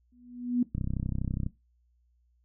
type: tone with exponential growth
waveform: sine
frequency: 244.6 Hz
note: B3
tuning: 16 cents flat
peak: -20 dBFS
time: 0.12-0.63 s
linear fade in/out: 5 ms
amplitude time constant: 110 ms
type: click train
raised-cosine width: 5 ms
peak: -19 dBFS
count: 24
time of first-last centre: 0.75-1.464 s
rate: 32.2 Hz
effects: noise-tail reverb RT60 0.2 s tail -17 dB re dry + added 60 Hz sine -65 dBFS peak until 2.44 s